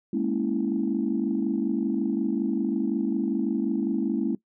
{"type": "chord", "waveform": "sine", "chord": "A# half-diminished seventh", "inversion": "third", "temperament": "equal", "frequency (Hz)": [207.7, 233.1, 277.2, 329.6], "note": ["G#3", "A#3", "C#4", "E4"], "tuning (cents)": [0, 0, 0, 0], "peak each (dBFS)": -28, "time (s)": [0.13, 4.35], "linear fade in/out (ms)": 5, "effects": ["noise-tail reverb RT60 0.1 s tail -20 dB re dry", "tanh soft clip ceiling -14 dBFS"]}